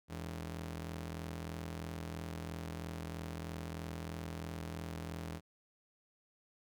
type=ring-modulated tone; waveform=sawtooth; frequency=123.47 Hz; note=B2; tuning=in tune; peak=-34 dBFS; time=0.08-5.41 s; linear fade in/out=50 ms; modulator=40.2 Hz; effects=none